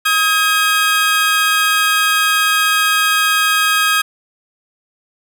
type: tone pair together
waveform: 25% pulse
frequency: 1263 / 1626.1 Hz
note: D#6 / G#6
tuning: +26 / -37 cents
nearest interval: major third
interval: 437 cents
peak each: -11 dBFS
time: 0.05-4.02 s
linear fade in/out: 10 ms
effects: none

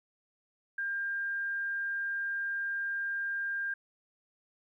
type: tone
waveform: sine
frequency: 1600 Hz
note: G6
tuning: 35 cents sharp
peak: -31 dBFS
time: 0.78-3.74 s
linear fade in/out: 5 ms
effects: 12-bit

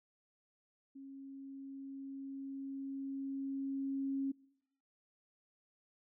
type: tone with level ramp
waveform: sine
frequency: 272.4 Hz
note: C#4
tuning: 30 cents flat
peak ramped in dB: -48 to -33 dBFS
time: 0.95-4.32 s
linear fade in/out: 10 ms
effects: noise-tail reverb RT60 0.8 s tail -24 dB re dry

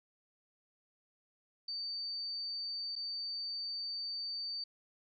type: tone with dropouts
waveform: sine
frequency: 4593 Hz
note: D8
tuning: 39 cents flat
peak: -37 dBFS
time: 1.68-4.64 s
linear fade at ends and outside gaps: 5 ms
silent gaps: 2.955-2.961 s
effects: none

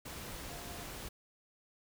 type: tone in noise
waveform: sine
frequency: 698.5 Hz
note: F5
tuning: in tune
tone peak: -52 dBFS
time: 0.49-0.85 s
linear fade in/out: 10 ms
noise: pink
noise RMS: -45 dBFS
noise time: 0.05-1.09 s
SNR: -10 dB
effects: none

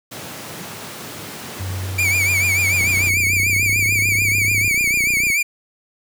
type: high-pass noise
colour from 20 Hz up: pink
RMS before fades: -33 dBFS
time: 0.11-3.1 s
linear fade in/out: 10 ms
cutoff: 110 Hz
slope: 24 dB/octave
type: tone with pitch glide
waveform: sine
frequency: 94 to 101.92 Hz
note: F#2 to G#2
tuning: +28 to -32 cents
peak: -23 dBFS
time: 1.59-4.69 s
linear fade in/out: 20 ms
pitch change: +140 cents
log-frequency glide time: 3.22-3.86 s
type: tone with vibrato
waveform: 45% pulse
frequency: 2310 Hz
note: D7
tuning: 29 cents flat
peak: -15 dBFS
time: 1.98-5.43 s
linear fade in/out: 10 ms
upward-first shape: triangle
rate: 6.8 Hz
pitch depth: 110 cents each way
type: click train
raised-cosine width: 3 ms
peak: -19 dBFS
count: 77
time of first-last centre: 2.81-5.302 s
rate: 30.5 Hz
effects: none

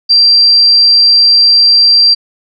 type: tone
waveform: sine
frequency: 4717 Hz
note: D8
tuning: 7 cents sharp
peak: -3 dBFS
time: 0.09-2.15 s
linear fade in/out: 20 ms
effects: none

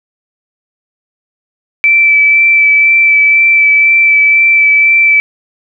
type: tone with vibrato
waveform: sine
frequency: 2321 Hz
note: D7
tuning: 21 cents flat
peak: -4 dBFS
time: 1.84-5.2 s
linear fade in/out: 0 ms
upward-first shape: sine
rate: 2 Hz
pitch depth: 14 cents each way
effects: none

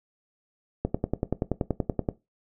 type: click train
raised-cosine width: 2 ms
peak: -11 dBFS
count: 14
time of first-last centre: 0.85-2.088 s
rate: 10.5 Hz
effects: noise-tail reverb RT60 0.2 s tail -17 dB re dry

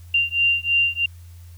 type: beating tone pair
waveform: sine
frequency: 2778 / 2781.1 Hz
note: F7 / F7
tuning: -10 / -8 cents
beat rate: 3.1 Hz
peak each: -20 dBFS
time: 0.14-1.06 s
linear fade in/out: 5 ms
effects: added 86 Hz sine -39 dBFS peak until 1.57 s + white hiss -56 dBFS RMS until 1.57 s

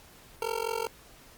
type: tone with amplitude modulation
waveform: 25% pulse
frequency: 456.1 Hz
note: A#4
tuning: 38 cents flat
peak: -22 dBFS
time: 0.42-0.87 s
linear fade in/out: 2 ms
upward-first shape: sine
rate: 45 Hz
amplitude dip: 95%
effects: pink hiss -54 dBFS RMS until 1.37 s + Opus 48 kbps

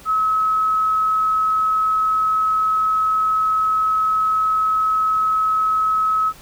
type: tone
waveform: sine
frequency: 1286 Hz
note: E6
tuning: 43 cents flat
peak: -15 dBFS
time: 0.05-6.33 s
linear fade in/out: 50 ms
effects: pink hiss -44 dBFS RMS until 6.41 s

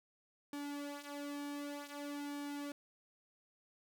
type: tone with flanger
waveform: sawtooth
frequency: 287.9 Hz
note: D4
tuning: 34 cents flat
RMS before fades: -44 dBFS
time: 0.53-2.72 s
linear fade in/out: 2 ms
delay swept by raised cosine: 1.5 to 5 ms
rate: 0.54 Hz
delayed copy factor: -0.7
effects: none

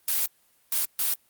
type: noise bursts at uneven times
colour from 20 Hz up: blue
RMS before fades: -25 dBFS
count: 3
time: 0.08-0.26 / 0.72-0.85 / 0.99-1.14 s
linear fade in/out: 2 ms
effects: white hiss -64 dBFS RMS until 1.29 s + Opus 32 kbps

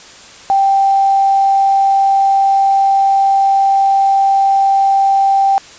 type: tone with quantisation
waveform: sine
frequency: 784 Hz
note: G5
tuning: in tune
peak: -8 dBFS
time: 0.5-5.58 s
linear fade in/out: 0 ms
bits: 6
effects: white hiss -37 dBFS RMS until 5.78 s + resampled to 16000 Hz

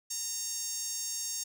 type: tone with high-pass filter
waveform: sawtooth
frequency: 923 Hz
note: A#5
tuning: 17 cents flat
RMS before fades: -36 dBFS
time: 0.1-1.44 s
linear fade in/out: 10 ms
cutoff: 6300 Hz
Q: 4.2
effects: none

